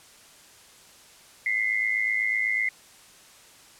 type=tone pair together; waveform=sine; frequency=2023 / 2131 Hz; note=B6 / C7; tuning=+41 / +31 cents; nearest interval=minor second; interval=90 cents; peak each=-25 / -26 dBFS; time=1.46-2.69 s; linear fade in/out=2 ms; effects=white hiss -52 dBFS RMS until 3.79 s + low-pass 10000 Hz 12 dB/octave